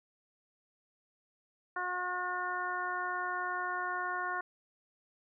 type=harmonic tone; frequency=361.1 Hz; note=F#4; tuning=42 cents flat; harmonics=1 / 2 / 3 / 4 / 5; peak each=-45 / -40 / -37 / -37 / -42 dBFS; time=1.76-4.41 s; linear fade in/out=5 ms; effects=none